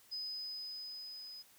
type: tone with level ramp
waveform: sine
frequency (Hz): 5020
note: D#8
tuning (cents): +15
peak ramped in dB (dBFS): -38 to -47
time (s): 0.11-1.43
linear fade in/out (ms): 20
effects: white hiss -64 dBFS RMS until 1.58 s